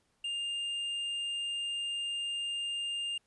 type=tone with tanh clipping; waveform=sine; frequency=2807 Hz; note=F7; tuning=8 cents sharp; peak=-34 dBFS; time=0.24-3.18 s; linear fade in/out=5 ms; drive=6 dB; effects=pink hiss -74 dBFS RMS until 3.26 s + resampled to 24000 Hz